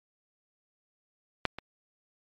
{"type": "clicks", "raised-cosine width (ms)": 0.3, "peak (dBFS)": [-8, -21], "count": 2, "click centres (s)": [1.453, 1.586], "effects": ["low-pass 5000 Hz 12 dB/octave", "MP3 48 kbps"]}